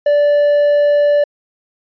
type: tone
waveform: triangle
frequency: 583 Hz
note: D5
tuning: 13 cents flat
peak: -7 dBFS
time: 0.06-1.24 s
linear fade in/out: 5 ms
effects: resampled to 11025 Hz